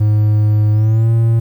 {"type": "tone with pitch glide", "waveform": "triangle", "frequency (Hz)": [106.1, 114.37], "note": ["G#2", "A#2"], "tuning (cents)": [38, -33], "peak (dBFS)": -7, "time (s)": [0, 1.4], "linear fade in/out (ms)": 10, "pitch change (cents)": 129, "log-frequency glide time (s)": [0.72, 1.11], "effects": ["8-bit"]}